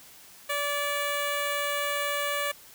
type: tone with notch filter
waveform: 5% pulse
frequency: 578 Hz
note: D5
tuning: 28 cents flat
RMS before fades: -29 dBFS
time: 0.49-2.52 s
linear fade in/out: 10 ms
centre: 5200 Hz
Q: 0.5
effects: white hiss -51 dBFS RMS until 2.74 s